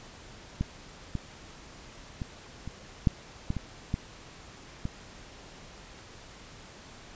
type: clicks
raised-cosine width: 5 ms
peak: -15 / -18 / -21 / -25 / -9 / -16 / -19 / -15 / -19 dBFS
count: 9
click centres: 0.61 / 1.153 / 2.218 / 2.676 / 3.072 / 3.504 / 3.567 / 3.941 / 4.854 s
effects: pink hiss -49 dBFS RMS until 7.15 s + resampled to 16000 Hz